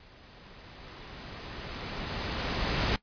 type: noise with level ramp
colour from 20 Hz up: pink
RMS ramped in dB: -55 to -27 dBFS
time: 0-2.96 s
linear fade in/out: 2 ms
effects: noise-tail reverb RT60 0.1 s tail -18 dB re dry + resampled to 11025 Hz